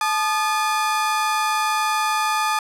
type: tone pair together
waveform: 35% pulse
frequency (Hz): 865 / 1223.3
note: A5 / D#6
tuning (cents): -30 / -30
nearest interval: tritone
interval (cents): 600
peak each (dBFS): -20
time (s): 0.01-2.59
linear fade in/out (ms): 2
effects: low-pass 12000 Hz 12 dB/octave

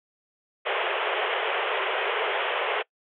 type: band-pass noise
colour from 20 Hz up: pink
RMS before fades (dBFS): -27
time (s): 0.65-2.83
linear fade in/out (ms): 20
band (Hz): 380 to 3300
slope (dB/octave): 96
effects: noise-tail reverb RT60 0.1 s tail -24 dB re dry

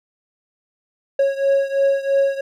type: beating tone pair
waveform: triangle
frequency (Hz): 549 / 552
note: C#5 / C#5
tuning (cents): -17 / -7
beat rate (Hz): 3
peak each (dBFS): -15 / -18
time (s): 1.19-2.41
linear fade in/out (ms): 5
effects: none

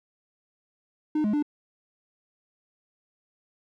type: tone with pitch steps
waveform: triangle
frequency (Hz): 305.2 / 210.3 / 295.5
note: D#4 / G#3 / D4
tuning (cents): -33 / +22 / +11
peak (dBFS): -20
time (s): 1.15-1.426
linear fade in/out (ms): 5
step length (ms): 92
effects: none

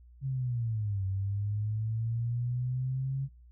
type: linear two-way sweep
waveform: sine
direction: down then up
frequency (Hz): 137.4 to 94.9 to 137.4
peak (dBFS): -29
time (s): 0.21-3.29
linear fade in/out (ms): 50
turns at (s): 1.05
effects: noise-tail reverb RT60 0.3 s tail -22 dB re dry + added 60 Hz sine -52 dBFS peak until 3.51 s

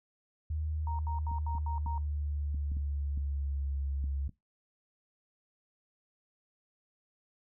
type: tone with pitch glide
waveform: sine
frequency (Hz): 77.2 to 69.18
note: D#2 to C#2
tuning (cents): -13 to -3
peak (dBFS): -31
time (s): 0.5-4.28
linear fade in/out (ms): 5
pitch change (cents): -190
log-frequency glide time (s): 0.91-3.73
type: tone bursts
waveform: sine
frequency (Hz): 932.3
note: A#5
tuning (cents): 0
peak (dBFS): -37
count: 6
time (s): 0.87-1.98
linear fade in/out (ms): 2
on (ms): 120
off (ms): 78
type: clicks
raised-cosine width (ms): 5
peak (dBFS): -32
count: 9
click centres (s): 1.315 / 1.551 / 1.863 / 2.546 / 2.718 / 2.769 / 3.176 / 4.041 / 4.293
effects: noise-tail reverb RT60 0.2 s tail -22 dB re dry

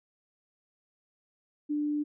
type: tone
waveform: sine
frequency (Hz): 296.1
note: D4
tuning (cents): +14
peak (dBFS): -27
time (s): 1.69-2.04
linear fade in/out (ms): 20
effects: none

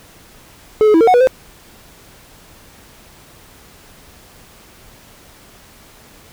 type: tone with pitch steps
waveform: triangle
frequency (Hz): 430.7 / 424.5 / 326.6 / 455.9 / 735 / 487 / 517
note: A4 / G#4 / E4 / A#4 / F#5 / B4 / C5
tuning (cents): -37 / +38 / -16 / -39 / -12 / -24 / -21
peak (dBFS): -5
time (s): 0.81-1.272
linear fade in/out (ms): 0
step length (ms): 66
effects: pink hiss -44 dBFS RMS until 6.32 s

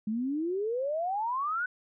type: exponential sweep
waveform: sine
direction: up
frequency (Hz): 207.7 to 1515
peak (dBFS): -28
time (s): 0.07-1.66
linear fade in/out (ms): 5
effects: none

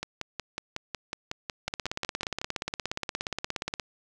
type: two click trains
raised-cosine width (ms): 0.2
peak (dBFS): -13 / -15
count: 37 / 14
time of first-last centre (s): 1.68-3.798 / 0.03-2.415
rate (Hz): 17 / 5.45
effects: none

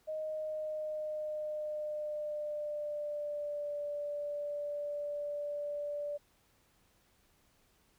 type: tone with pitch glide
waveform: sine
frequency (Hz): 622.3 to 584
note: D#5 to D5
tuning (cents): 0 to -10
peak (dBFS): -35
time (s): 0.07-6.18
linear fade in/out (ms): 20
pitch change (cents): -110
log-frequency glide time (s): 0.17-3.76
effects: pink hiss -70 dBFS RMS until 7.98 s

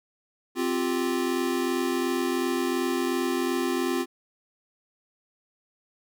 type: chord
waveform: square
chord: C suspended fourth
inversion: none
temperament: equal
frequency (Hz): 261.6 / 349.2 / 392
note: C4 / F4 / G4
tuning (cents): 0 / 0 / 0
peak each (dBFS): -29 / -28 / -33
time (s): 0.55-4.06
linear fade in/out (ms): 50
effects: none

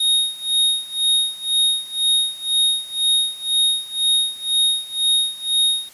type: tone with tremolo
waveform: square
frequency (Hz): 3729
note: A#7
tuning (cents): 0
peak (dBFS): -14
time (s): 0-5.89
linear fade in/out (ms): 5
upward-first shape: sine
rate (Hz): 2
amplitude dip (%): 90
effects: white hiss -46 dBFS RMS until 5.93 s + resampled to 32000 Hz

